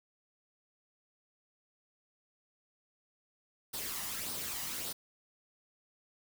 white noise with flanger, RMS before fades -39 dBFS, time 3.73-4.93 s, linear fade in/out 10 ms, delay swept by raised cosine 0.21 to 1.04 ms, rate 1.7 Hz, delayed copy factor +0.5, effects none

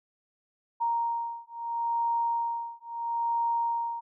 sine beating tone pair, 932.3 / 933.05 Hz, A#5 / A#5, 0 / +1 cents, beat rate 0.75 Hz, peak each -30 dBFS, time 0.8-4.01 s, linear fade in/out 20 ms, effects none

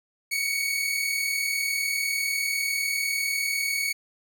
sawtooth tone pair together, 2217 / 2257 Hz, C#7 / C#7, 0 / +31 cents, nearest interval unison, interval 31 cents, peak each -23 / -26 dBFS, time 0.31-3.93 s, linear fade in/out 10 ms, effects none

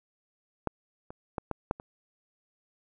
clicks, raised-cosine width 1 ms, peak -14 / -28 / -17 / -17 / -13 / -28 dBFS, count 6, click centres 0.673 / 1.105 / 1.382 / 1.513 / 1.711 / 1.799 s, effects none

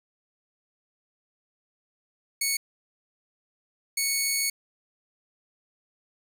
10% pulse tone bursts at uneven times, 2217 Hz, C#7, in tune, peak -15 dBFS, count 2, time 2.41-2.57 / 3.97-4.5 s, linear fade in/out 5 ms, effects none

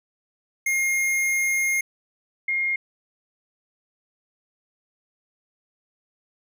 square / sine tone pair in turn, 2134 / 2134 Hz, C7 / C7, +34 / +34 cents, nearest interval unison, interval 0 cents, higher neither, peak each -21 dBFS, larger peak neither, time 0.66-1.81 / 2.48-2.76 s, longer first, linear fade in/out 5 ms, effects none

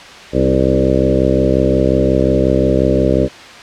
harmonic tone with a mistuned harmonic, 65.6 Hz, C2, 5 cents sharp, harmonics 1 / 2 / 3 / 4 / 5 / 6 / 7 / 8 / 9, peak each -19 / -19 / -19 / -19 / -19 / -19 / -19 / -19 / -19 dBFS, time 0.32-3.29 s, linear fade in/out 50 ms, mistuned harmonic 5, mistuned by -17 cents, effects white hiss -34 dBFS RMS until 3.62 s + low-pass 4000 Hz 12 dB/octave

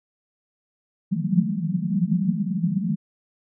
white band-pass noise, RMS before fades -23 dBFS, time 1.11-2.96 s, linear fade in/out 20 ms, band 160 to 210 Hz, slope 96 dB/octave, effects none

